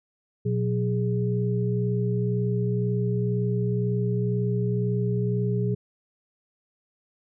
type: tone cluster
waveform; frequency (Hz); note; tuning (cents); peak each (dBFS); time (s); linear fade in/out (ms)
sine; 121.4 / 183.4 / 413.3; B2 / F#3 / G#4; -29 / -15 / -8; -24 / -28 / -29; 0.45-5.75; 10
effects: none